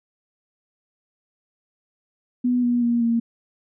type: tone with pitch steps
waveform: sine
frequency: 246.9 / 241.8 / 236.8 / 232 Hz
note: B3 / B3 / A#3 / A#3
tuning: 0 / -36 / +27 / -8 cents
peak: -17 dBFS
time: 2.44-3.2 s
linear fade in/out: 10 ms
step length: 190 ms
effects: none